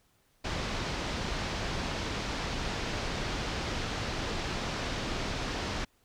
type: low-pass noise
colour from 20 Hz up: pink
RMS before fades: -34 dBFS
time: 0.44-5.85 s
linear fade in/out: 10 ms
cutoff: 5700 Hz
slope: 24 dB/octave
effects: pink hiss -69 dBFS RMS until 6.04 s